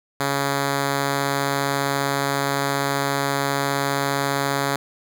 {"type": "tone", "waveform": "5% pulse", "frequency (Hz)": 139.6, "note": "C#3", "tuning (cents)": 13, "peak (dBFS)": -9, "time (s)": [0.2, 4.76], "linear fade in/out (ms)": 2, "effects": []}